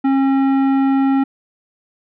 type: tone with tanh clipping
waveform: triangle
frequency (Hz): 270.8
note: C#4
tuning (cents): -40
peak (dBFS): -14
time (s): 0.04-1.24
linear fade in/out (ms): 10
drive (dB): 17
effects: none